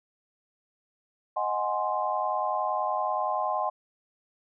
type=chord; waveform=sine; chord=Ab dominant seventh; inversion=second; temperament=equal; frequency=622.3 / 740 / 830.6 / 1046.5 Hz; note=Eb5 / Gb5 / Ab5 / C6; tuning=0 / 0 / 0 / 0 cents; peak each=-32 / -31 / -31 / -30 dBFS; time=1.36-3.7 s; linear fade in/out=10 ms; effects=none